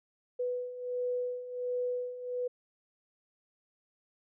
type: beating tone pair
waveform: sine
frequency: 493.9 / 495.3 Hz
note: B4 / B4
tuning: 0 / +5 cents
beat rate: 1.4 Hz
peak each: -38 / -33 dBFS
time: 0.39-2.48 s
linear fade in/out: 10 ms
effects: none